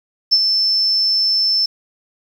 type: tone with ADSR envelope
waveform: sine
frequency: 5300 Hz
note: E8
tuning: 9 cents sharp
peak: -7 dBFS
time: 0.31-1.66 s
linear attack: 20 ms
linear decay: 49 ms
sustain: -6 dB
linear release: 6 ms
effects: 7-bit